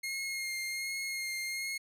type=tone with vibrato; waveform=sawtooth; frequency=2139 Hz; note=C7; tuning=38 cents sharp; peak=-31 dBFS; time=0.03-1.78 s; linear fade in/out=10 ms; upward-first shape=sine; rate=1.3 Hz; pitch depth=20 cents each way; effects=resampled to 32000 Hz